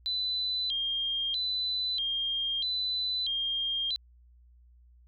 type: tone with vibrato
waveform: sine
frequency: 3586 Hz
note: A7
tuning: 32 cents sharp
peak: -28 dBFS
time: 0.06-3.96 s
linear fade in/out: 0 ms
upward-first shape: square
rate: 0.78 Hz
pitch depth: 190 cents each way
effects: added 60 Hz sine -55 dBFS peak until 5.07 s